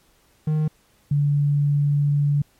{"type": "tone pair in turn", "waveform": ["triangle", "sine"], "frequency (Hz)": [154.2, 144.37], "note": ["D#3", "D3"], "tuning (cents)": [-15, -29], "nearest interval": "minor second", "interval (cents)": 114, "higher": "first", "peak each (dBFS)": -16, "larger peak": "neither", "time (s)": [[0.47, 0.68], [1.11, 2.42]], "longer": "second", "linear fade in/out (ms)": 5, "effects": ["pink hiss -60 dBFS RMS until 2.59 s", "MP3 64 kbps"]}